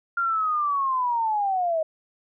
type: linear sweep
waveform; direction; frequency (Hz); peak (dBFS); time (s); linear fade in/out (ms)
sine; down; 1400 to 622.3; -21; 0.17-1.83; 5
effects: none